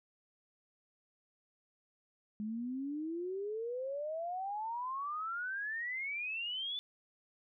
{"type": "exponential sweep", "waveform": "sine", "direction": "up", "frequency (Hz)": [207.7, 3520], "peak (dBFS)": -36, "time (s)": [2.4, 6.79], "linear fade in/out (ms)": 0, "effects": []}